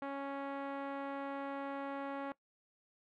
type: tone with low-pass filter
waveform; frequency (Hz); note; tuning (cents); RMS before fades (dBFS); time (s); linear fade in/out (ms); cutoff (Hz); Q
5% pulse; 277.2; C#4; 0; -41; 0.02-2.32; 2; 910; 0.71
effects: noise-tail reverb RT60 0.1 s tail -20 dB re dry